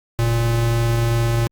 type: tone pair together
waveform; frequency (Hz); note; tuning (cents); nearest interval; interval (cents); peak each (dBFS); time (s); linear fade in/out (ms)
square; 46.36 / 116.54; F#1 / A#2; +4 / 0; octave + major third; 1596; -26 / -17; 0.19-1.47; 0
effects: Opus 48 kbps